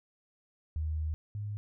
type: tone pair in turn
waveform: sine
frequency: 77.78 / 103.82 Hz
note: D#2 / G#2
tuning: 0 / 0 cents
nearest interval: perfect fourth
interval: 500 cents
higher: second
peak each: -30 / -34 dBFS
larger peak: first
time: 0.76-1.14 / 1.35-1.57 s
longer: first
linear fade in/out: 0 ms
effects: none